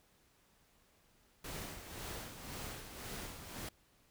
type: noise with tremolo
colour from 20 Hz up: pink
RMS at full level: -44 dBFS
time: 1.44-3.69 s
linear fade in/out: 5 ms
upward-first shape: sine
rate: 1.9 Hz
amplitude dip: 55%
effects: pink hiss -70 dBFS RMS until 4.1 s